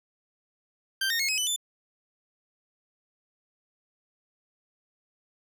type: tone with pitch steps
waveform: 20% pulse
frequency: 1568 / 1843.3 / 2167 / 2547 / 2994 / 3520 Hz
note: G6 / A#6 / C#7 / D#7 / F#7 / A7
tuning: 0 / -20 / -40 / +40 / +20 / 0 cents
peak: -20 dBFS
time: 1.01-1.562 s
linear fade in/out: 5 ms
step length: 92 ms
effects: none